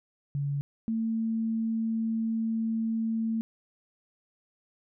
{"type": "tone pair in turn", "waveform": "sine", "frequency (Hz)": [141.8, 224.6], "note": ["C#3", "A3"], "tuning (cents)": [40, 36], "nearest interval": "minor sixth", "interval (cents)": 796, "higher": "second", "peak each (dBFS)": [-27, -26], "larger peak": "second", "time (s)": [[0.35, 0.61], [0.88, 3.41]], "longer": "second", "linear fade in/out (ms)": 0, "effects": []}